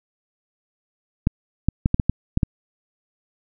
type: clicks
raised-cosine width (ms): 5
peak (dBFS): -4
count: 8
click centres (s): 1.271 / 1.686 / 1.859 / 1.944 / 1.998 / 2.096 / 2.374 / 2.432
effects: none